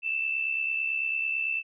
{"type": "tone pair together", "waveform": "sine", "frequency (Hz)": [2637, 2706], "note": ["E7", "E7"], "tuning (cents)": [0, 45], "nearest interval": "unison", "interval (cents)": 45, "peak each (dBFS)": [-27, -33], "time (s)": [0.02, 1.63], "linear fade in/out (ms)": 50, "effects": []}